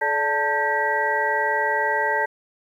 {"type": "tone cluster", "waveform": "sine", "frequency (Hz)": [430.4, 581, 889, 1585, 1927], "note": ["A4", "D5", "A5", "G6", "B6"], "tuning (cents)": [-38, -19, 18, 19, -43], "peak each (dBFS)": [-29, -28, -23, -26, -25], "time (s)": [0.01, 2.26], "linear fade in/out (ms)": 10, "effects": ["9-bit"]}